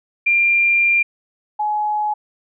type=tone pair in turn; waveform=sine; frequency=2387 / 843.9 Hz; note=D7 / G#5; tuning=+28 / +27 cents; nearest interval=octave + tritone; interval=1801 cents; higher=first; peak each=-12 / -17 dBFS; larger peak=first; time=0.26-1.03 / 1.59-2.14 s; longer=first; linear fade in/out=10 ms; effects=none